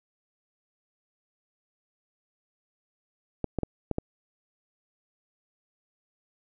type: clicks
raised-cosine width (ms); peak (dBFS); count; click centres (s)
2; -14; 5; 3.443 / 3.587 / 3.633 / 3.913 / 3.984
effects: none